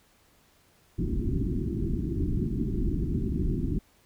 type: low-pass noise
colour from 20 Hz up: pink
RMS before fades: -28 dBFS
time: 0.98-3.79 s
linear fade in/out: 10 ms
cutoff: 380 Hz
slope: 96 dB/octave
effects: pink hiss -63 dBFS RMS until 4.05 s